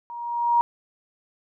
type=tone with level ramp; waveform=sine; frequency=947 Hz; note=A#5; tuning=27 cents sharp; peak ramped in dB=-34 to -14 dBFS; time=0.1-0.61 s; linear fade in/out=0 ms; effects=none